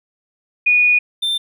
sine / triangle tone pair in turn, 2460 / 3575 Hz, D#7 / A7, -20 / +27 cents, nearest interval tritone, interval 647 cents, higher second, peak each -10 / -15 dBFS, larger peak first, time 0.66-0.99 / 1.22-1.38 s, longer first, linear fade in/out 10 ms, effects none

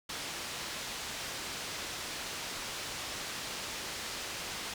white low-pass noise, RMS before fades -40 dBFS, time 0.09-4.74 s, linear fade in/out 5 ms, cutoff 5600 Hz, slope 12 dB/octave, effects none

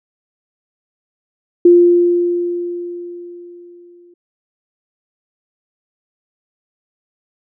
sine tone with exponential decay, 349.2 Hz, F4, in tune, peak -3 dBFS, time 1.65-4.14 s, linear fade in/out 5 ms, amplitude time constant 540 ms, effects none

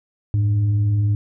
sine tone with frequency modulation, 104.9 Hz, G#2, 18 cents sharp, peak -15 dBFS, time 0.34-1.15 s, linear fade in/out 0 ms, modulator 193 Hz, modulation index 0.24, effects none

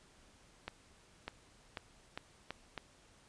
accelerating click train, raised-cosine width 0.3 ms, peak -24 dBFS, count 6, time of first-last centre 0.68-2.778 s, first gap 600 ms, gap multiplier 0.82, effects pink hiss -64 dBFS RMS until 3.28 s + resampled to 22050 Hz

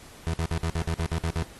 30% pulse tone bursts, 82.41 Hz, E2, in tune, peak -22 dBFS, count 10, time 0.27-1.425 s, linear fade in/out 0 ms, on 66 ms, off 55 ms, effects pink hiss -49 dBFS RMS until 1.59 s + AAC 32 kbps

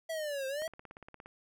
square linear two-way sweep, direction down then up, 660 to 523.3 to 660 Hz, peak -35 dBFS, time 0.09-0.68 s, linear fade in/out 10 ms, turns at 0.47 s
click train, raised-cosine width 0.5 ms, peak -33 dBFS, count 12, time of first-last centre 0.62-1.26 s, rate 17.2 Hz
effects none

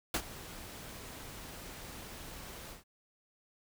pink noise with ADSR envelope, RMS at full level -30 dBFS, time 0.14-2.84 s, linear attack 3 ms, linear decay 68 ms, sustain -17 dB, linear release 140 ms, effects none

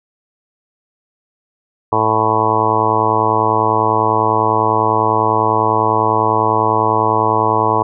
harmonic tone, 110 Hz, A2, in tune, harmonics 1 / 2 / 3 / 4 / 5 / 6 / 7 / 8 / 9 / 10, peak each -23 / -28 / -23 / -20 / -25 / -23 / -22 / -19 / -16 / -20 dBFS, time 1.92-7.83 s, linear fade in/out 5 ms, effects none

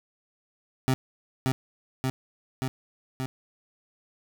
25% pulse tone with echo, 130.81 Hz, C3, in tune, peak -17 dBFS, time 0.88-0.94 s, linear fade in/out 0 ms, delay 580 ms, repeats 4, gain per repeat -2 dB, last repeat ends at 3.26 s, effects none

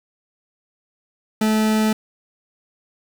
40% pulse tone, 217 Hz, A3, 24 cents flat, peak -15 dBFS, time 1.41-1.93 s, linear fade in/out 5 ms, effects 7-bit

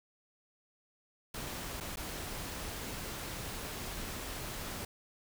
pink noise with dropouts, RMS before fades -41 dBFS, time 1.34-4.85 s, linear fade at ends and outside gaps 5 ms, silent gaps 1.803-1.807 / 1.959-1.97 s, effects none

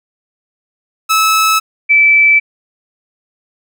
sawtooth / sine tone pair in turn, 1300 / 2316 Hz, E6 / D7, -24 / -25 cents, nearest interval minor seventh, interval 999 cents, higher second, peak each -5 dBFS, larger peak neither, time 1.09-1.6 / 1.89-2.4 s, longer neither, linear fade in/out 20 ms, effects none

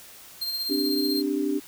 45% pulse tone with tremolo, 4186 Hz, C8, in tune, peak -25 dBFS, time 0.41-1.22 s, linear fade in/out 10 ms, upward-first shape sine, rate 16 Hz, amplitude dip 40%
sine chord, C suspended second, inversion none, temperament equal, 261.6 / 293.7 / 392 Hz, C4 / D4 / G4, 0 / 0 / 0 cents, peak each -30 / -25 / -29 dBFS, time 0.69-1.6 s, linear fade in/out 20 ms
effects white hiss -47 dBFS RMS until 1.67 s

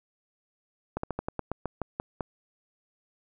slowing click train, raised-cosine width 1 ms, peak -16 dBFS, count 11, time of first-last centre 0.97-2.208 s, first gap 64 ms, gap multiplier 1.14, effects none

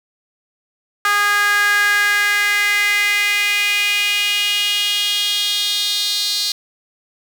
sawtooth tone with high-pass filter sweep, 410 Hz, G#4, 22 cents flat, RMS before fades -17 dBFS, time 1.05-6.52 s, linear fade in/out 2 ms, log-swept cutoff 1400 to 4200 Hz, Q 4.6, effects none

